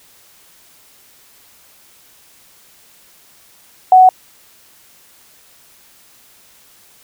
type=tone; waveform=sine; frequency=744 Hz; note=F#5; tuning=9 cents sharp; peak=-3 dBFS; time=3.92-4.09 s; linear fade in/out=2 ms; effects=white hiss -48 dBFS RMS until 7.03 s